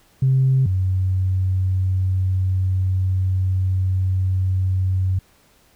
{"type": "tone pair in turn", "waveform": "sine", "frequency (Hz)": [132.2, 93.48], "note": ["C3", "F#2"], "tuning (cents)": [18, 18], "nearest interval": "tritone", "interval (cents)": 600, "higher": "first", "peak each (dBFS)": [-12, -16], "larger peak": "first", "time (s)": [[0.22, 0.66], [0.66, 5.19]], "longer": "second", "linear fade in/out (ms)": 5, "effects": ["tanh soft clip ceiling -9 dBFS", "pink hiss -56 dBFS RMS until 5.75 s"]}